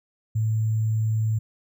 sine tone with sample-and-hold, 110 Hz, A2, in tune, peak -20 dBFS, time 0.35-1.39 s, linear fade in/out 10 ms, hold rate 7350 Hz, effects none

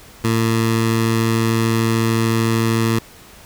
15% pulse tone with notch filter, 113.4 Hz, A#2, 47 cents flat, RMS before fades -17 dBFS, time 0.24-2.99 s, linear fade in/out 5 ms, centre 590 Hz, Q 2, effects pink hiss -43 dBFS RMS until 3.45 s

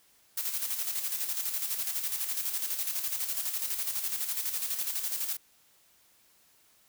blue noise with tremolo, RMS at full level -31 dBFS, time 0.37-5.37 s, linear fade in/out 5 ms, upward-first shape square, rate 12 Hz, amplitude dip 50%, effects white hiss -64 dBFS RMS until 6.88 s

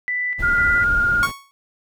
sine tone with tremolo, 1984 Hz, B6, 7 cents sharp, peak -20 dBFS, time 0.08-0.84 s, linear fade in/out 0 ms, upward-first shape square, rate 2 Hz, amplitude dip 50%
brown noise, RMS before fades -28 dBFS, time 0.38-1.32 s, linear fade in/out 20 ms
sine tone with vibrato, 1416 Hz, F6, 23 cents sharp, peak -15 dBFS, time 0.42-1.27 s, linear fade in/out 20 ms, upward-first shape square, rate 18 Hz, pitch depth 14 cents each way
sawtooth tone with exponential decay, 1108.7 Hz, C#6, in tune, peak -14 dBFS, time 1.23-1.51 s, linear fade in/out 0 ms, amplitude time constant 59 ms
effects none

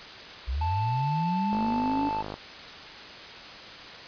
sine linear sweep, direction up, 58 to 289.8 Hz, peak -26 dBFS, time 0.47-2.1 s, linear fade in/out 20 ms
triangle tone, 880 Hz, A5, in tune, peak -26 dBFS, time 0.61-2.22 s, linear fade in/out 5 ms
click train, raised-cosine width 1 ms, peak -21 dBFS, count 43, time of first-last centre 1.53-2.341 s, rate 51.8 Hz
effects white hiss -42 dBFS RMS until 4.07 s + resampled to 11025 Hz

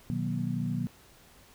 sine chord, B major seventh, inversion none, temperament equal with one note detuned, 123.47 / 155.56 / 185 / 238.8 Hz, B2 / D#3 / F#3 / A#3, 0 / 0 / 0 / +42 cents, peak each -34 dBFS, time 0.1-0.87 s, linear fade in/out 0 ms, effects pink hiss -57 dBFS RMS until 1.54 s

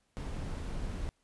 brown noise, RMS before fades -37 dBFS, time 0.17-1.09 s, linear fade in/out 0 ms, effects pink hiss -75 dBFS RMS until 1.23 s + resampled to 24000 Hz

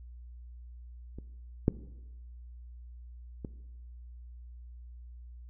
clicks, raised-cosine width 3 ms, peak -30 / -10 / -24 dBFS, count 3, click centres 1.186 / 1.681 / 3.448 s, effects noise-tail reverb RT60 1.0 s tail -17 dB re dry + added 60 Hz sine -45 dBFS peak until 5.49 s

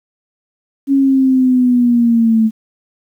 sine linear sweep, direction down, 277.2 to 218.5 Hz, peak -8 dBFS, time 0.87-2.51 s, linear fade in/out 50 ms, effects 8-bit

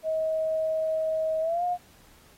sine tone with pitch glide, 635 to 712.8 Hz, D#5 to F5, +35 to +35 cents, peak -24 dBFS, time 0.03-1.78 s, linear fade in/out 50 ms, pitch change +200 cents, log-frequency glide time 1.41-1.64 s, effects pink hiss -57 dBFS RMS until 2.37 s + AAC 48 kbps

